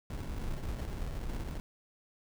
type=noise with sample-and-hold; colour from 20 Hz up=brown; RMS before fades=-37 dBFS; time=0.1-1.6 s; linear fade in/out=2 ms; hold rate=1225 Hz; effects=none